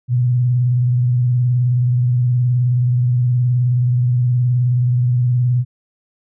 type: tone with vibrato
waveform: sine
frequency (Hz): 123.47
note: B2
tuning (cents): 0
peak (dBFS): -12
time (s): 0.08-5.65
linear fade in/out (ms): 50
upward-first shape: triangle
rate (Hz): 19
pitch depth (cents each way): 65
effects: none